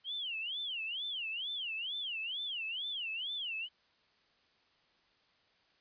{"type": "tone with vibrato", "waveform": "sine", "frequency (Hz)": 3036, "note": "F#7", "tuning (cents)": 44, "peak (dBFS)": -36, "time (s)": [0.04, 3.69], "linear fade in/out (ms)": 50, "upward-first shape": "sine", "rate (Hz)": 2.2, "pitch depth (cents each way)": 270, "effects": ["white hiss -70 dBFS RMS until 5.8 s", "resampled to 11025 Hz"]}